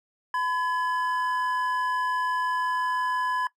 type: tone pair together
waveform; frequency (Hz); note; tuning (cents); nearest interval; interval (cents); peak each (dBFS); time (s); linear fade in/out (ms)
triangle; 1007 / 1693.6; B5 / G#6; +33 / +33; major sixth; 900; -24 / -28; 0.34-3.47; 2
effects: noise-tail reverb RT60 0.1 s tail -20 dB re dry